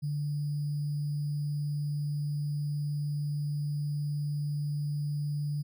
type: tone with sample-and-hold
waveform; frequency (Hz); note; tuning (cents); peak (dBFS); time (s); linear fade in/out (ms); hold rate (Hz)
sine; 146.8; D3; 0; -29; 0.02-5.63; 20; 4900
effects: none